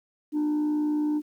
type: tone with frequency modulation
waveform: sine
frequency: 300.3 Hz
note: D4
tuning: 39 cents sharp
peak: -20 dBFS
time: 0.32-1.22 s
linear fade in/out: 50 ms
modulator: 59.8 Hz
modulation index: 0.22
effects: tanh soft clip ceiling -22 dBFS + 10-bit